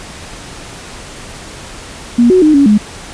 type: tone with pitch steps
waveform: sine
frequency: 238.5 / 369.7 / 306.8 / 281.1 / 209.9 Hz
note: A#3 / F#4 / D#4 / C#4 / G#3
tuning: +40 / -1 / -24 / +24 / +19 cents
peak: -4 dBFS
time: 2.18-2.78 s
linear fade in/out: 10 ms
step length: 120 ms
effects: pink hiss -30 dBFS RMS until 3.13 s + resampled to 22050 Hz